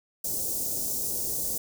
white band-stop noise, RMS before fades -30 dBFS, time 0.24-1.58 s, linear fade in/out 5 ms, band 600 to 5900 Hz, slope 24 dB/octave, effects none

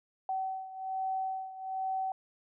sine beating tone pair, 761 / 762.2 Hz, F#5 / G5, +48 / -49 cents, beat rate 1.2 Hz, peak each -34 / -38 dBFS, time 0.29-2.12 s, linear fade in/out 2 ms, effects none

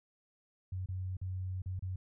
sine tone with dropouts, 92.9 Hz, F#2, 7 cents sharp, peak -35 dBFS, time 0.72-1.96 s, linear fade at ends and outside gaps 5 ms, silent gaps 0.86-0.887 / 1.169-1.214 / 1.62-1.659 / 1.794-1.823 s, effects none

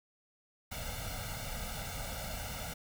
pink noise with comb filter, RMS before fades -40 dBFS, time 0.71-2.74 s, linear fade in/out 10 ms, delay 1.4 ms, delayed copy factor +1, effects none

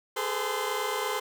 20% pulse tone cluster, 410.4 / 439.2 / 508 / 1039 Hz, G#4 / A4 / B4 / C6, -21 / -3 / +49 / -12 cents, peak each -29 dBFS, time 0.16-1.2 s, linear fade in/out 10 ms, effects none

